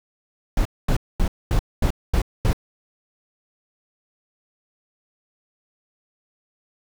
brown noise bursts, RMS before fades -18 dBFS, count 7, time 0.57-2.531 s, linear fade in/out 2 ms, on 83 ms, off 230 ms, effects none

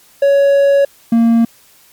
triangle tone pair in turn, 559 / 230.7 Hz, C#5 / A#3, +14 / -18 cents, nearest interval octave + minor third, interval 1532 cents, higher first, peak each -5 dBFS, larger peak neither, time 0.22-0.85 / 1.12-1.45 s, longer first, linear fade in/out 5 ms, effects white hiss -47 dBFS RMS until 1.92 s + MP3 96 kbps

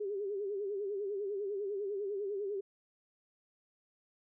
sine tone with vibrato, 402.3 Hz, G4, 45 cents sharp, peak -34 dBFS, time 0-2.61 s, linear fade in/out 10 ms, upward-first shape sine, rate 10 Hz, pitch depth 84 cents each way, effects none

